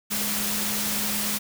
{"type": "tone in noise", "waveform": "sine", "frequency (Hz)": 207.7, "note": "G#3", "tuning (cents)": 0, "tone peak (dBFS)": -33, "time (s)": [0.1, 1.39], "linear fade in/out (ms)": 20, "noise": "white", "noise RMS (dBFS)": -27, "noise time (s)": [0.1, 1.39], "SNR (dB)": -9, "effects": []}